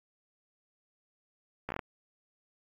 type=slowing click train; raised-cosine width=0.5 ms; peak=-20 dBFS; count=6; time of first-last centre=1.69-1.792 s; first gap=14 ms; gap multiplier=1.19; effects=AAC 64 kbps